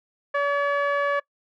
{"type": "tone with low-pass filter", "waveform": "sawtooth", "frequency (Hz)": 570, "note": "C#5", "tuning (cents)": 48, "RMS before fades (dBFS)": -23, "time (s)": [0.34, 1.2], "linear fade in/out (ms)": 10, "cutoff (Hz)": 1600, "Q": 2.9, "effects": ["noise-tail reverb RT60 0.1 s tail -23 dB re dry"]}